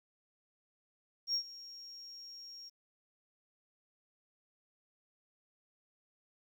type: tone with ADSR envelope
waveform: sine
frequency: 5570 Hz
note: F8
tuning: 5 cents flat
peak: -27 dBFS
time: 1.27-2.7 s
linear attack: 73 ms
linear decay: 84 ms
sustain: -20 dB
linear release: 21 ms
effects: tanh soft clip ceiling -28 dBFS + 11-bit